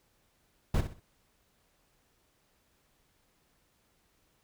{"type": "noise with echo", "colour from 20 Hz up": "brown", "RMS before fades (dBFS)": -26, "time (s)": [0.74, 0.81], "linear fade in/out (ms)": 5, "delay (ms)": 63, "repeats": 3, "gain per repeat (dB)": -10, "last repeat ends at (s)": 0.999, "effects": ["pink hiss -71 dBFS RMS until 4.43 s"]}